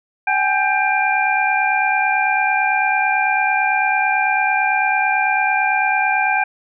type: tone cluster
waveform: sine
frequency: 766 / 835 / 1577 / 2386 Hz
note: G5 / G#5 / G6 / D7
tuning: -40 / +9 / +10 / +27 cents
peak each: -20 dBFS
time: 0.27-6.44 s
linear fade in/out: 5 ms
effects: none